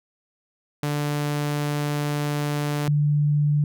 sawtooth / sine tone pair in turn, 146.83 / 147.36 Hz, D3 / D3, 0 / +6 cents, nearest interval unison, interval 6 cents, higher second, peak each -19 / -17 dBFS, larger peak second, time 0.83-2.88 / 2.88-3.64 s, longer first, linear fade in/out 2 ms, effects none

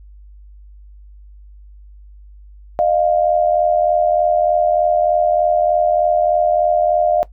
sine tone pair together, 615.2 / 698.5 Hz, D#5 / F5, -20 / 0 cents, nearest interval major second, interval 220 cents, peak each -15 / -15 dBFS, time 2.79-7.23 s, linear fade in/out 0 ms, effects noise-tail reverb RT60 0.1 s tail -17 dB re dry + added 50 Hz sine -38 dBFS peak until 7.32 s

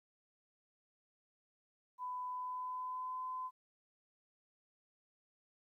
sine tone with pitch glide, 1000 to 1019.8 Hz, B5 to C6, +21 to -45 cents, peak -39 dBFS, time 1.98-3.51 s, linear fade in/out 50 ms, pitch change +34 cents, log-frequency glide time 2.27-3.25 s, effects 13-bit

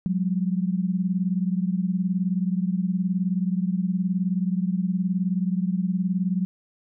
sine beating tone pair, 180 / 199 Hz, F#3 / G3, -47 / +26 cents, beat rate 19 Hz, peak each -23 / -26 dBFS, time 0.06-6.45 s, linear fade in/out 0 ms, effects none

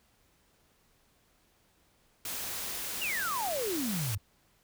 white noise, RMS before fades -37 dBFS, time 2.25-4.15 s, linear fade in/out 2 ms
sine exponential sweep, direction down, 2937 to 93.7 Hz, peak -31 dBFS, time 3.01-4.18 s, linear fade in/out 10 ms
effects pink hiss -68 dBFS RMS until 4.63 s

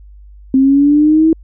sine linear sweep, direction up, 262 to 325.2 Hz, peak -6 dBFS, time 0.54-1.33 s, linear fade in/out 2 ms, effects added 50 Hz sine -35 dBFS peak until 1.43 s

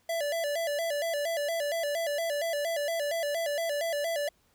square tone with vibrato, 622.3 Hz, D#5, in tune, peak -29 dBFS, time 0.09-4.29 s, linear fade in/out 5 ms, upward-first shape square, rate 4.3 Hz, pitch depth 120 cents each way, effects pink hiss -68 dBFS RMS until 4.54 s

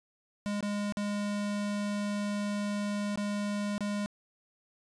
square tone with dropouts, 205.3 Hz, G#3, 20 cents flat, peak -31 dBFS, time 0.46-4.06 s, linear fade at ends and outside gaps 0 ms, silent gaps 0.607-0.627 / 0.923-0.971 / 3.158-3.175 / 3.78-3.807 s, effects resampled to 22050 Hz + 12-bit

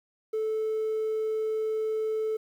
triangle tone, 437 Hz, A4, 12 cents flat, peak -23 dBFS, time 0.33-2.37 s, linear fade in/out 10 ms, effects tanh soft clip ceiling -22 dBFS + 10-bit

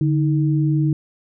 sine tone pair together, 146.83 / 315.9 Hz, D3 / D#4, 0 / +26 cents, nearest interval octave + minor second, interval 1326 cents, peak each -16 / -21 dBFS, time 0.01-0.93 s, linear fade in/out 2 ms, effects none

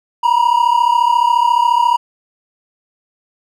triangle tone pair together, 939.7 / 974 Hz, A#5 / B5, +14 / -24 cents, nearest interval minor second, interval 62 cents, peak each -11 dBFS, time 0.23-1.97 s, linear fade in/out 10 ms, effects none

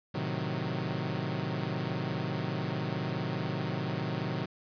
sawtooth chord, A diminished seventh, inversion none, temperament equal, 110 / 130.81 / 155.56 / 185 Hz, A2 / C3 / Eb3 / Gb3, 0 / 0 / 0 / 0 cents, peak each -35 / -32 / -32 / -33 dBFS, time 0.14-4.46 s, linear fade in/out 10 ms, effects resampled to 11025 Hz + 10-bit

